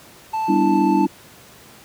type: tone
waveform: triangle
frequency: 880 Hz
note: A5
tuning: in tune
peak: -18 dBFS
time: 0.33-1.06 s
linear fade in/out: 10 ms
type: chord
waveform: sine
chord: E minor seventh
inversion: first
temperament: equal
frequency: 196 / 246.9 / 293.7 / 329.6 Hz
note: G3 / B3 / D4 / E4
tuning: 0 / 0 / 0 / 0 cents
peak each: -20 / -25 / -19 / -19 dBFS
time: 0.48-1.07 s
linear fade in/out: 10 ms
effects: pink hiss -45 dBFS RMS until 1.84 s + high-pass 100 Hz 12 dB/octave